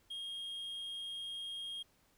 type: tone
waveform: triangle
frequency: 3245 Hz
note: G#7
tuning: 41 cents flat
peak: -39 dBFS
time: 0.1-1.83 s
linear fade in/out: 10 ms
effects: pink hiss -71 dBFS RMS until 2.17 s